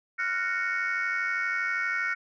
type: chord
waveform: sine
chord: Gb major seventh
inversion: third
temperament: just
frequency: 1387.5 / 1480 / 1850 / 2220 Hz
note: F6 / Gb6 / Bb6 / Db7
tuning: -12 / 0 / -14 / +2 cents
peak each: -31 / -30 / -31 / -30 dBFS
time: 0.18-2.15 s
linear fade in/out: 20 ms
effects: tanh soft clip ceiling -20 dBFS